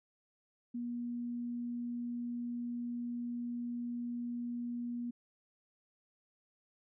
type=tone; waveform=sine; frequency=240 Hz; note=B3; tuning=49 cents flat; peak=-36 dBFS; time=0.74-5.11 s; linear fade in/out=10 ms; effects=none